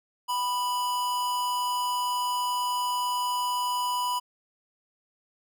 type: tone with amplitude modulation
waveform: square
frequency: 987.8 Hz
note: B5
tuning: in tune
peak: -25 dBFS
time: 0.28-4.2 s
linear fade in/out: 20 ms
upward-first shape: sine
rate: 231 Hz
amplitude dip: 30%
effects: none